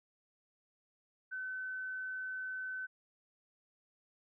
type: tone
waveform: sine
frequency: 1519 Hz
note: F#6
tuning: 45 cents sharp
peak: -38 dBFS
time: 1.31-2.87 s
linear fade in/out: 20 ms
effects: none